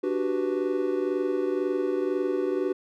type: chord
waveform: triangle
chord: G major seventh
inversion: second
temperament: equal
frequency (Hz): 293.7 / 370 / 392 / 493.9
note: D4 / F#4 / G4 / B4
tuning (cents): 0 / 0 / 0 / 0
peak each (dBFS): -29 / -25 / -29 / -30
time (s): 0.03-2.73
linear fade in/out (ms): 10
effects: none